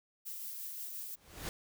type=noise with tremolo; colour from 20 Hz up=violet; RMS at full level=-42 dBFS; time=0.25-1.16 s; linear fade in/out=20 ms; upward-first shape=sine; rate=5.7 Hz; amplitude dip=25%
type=noise with exponential growth; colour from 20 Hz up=pink; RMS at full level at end=-38 dBFS; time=1.08-1.49 s; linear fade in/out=0 ms; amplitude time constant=88 ms
effects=none